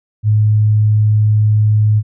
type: tone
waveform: sine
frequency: 106.7 Hz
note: G#2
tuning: 47 cents sharp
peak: -8 dBFS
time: 0.23-2.03 s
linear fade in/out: 50 ms
effects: none